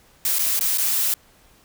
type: noise with dropouts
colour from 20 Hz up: blue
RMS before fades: -21 dBFS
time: 0.25-1.14 s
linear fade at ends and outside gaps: 2 ms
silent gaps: 0.386-0.391 / 0.593-0.609 / 0.775-0.782 s
effects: pink hiss -55 dBFS RMS until 1.64 s